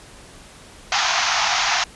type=band-pass noise; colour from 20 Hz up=pink; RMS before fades=-20 dBFS; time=0.92-1.84 s; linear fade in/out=2 ms; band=680 to 6700 Hz; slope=96 dB/octave; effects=pink hiss -44 dBFS RMS until 1.95 s + resampled to 24000 Hz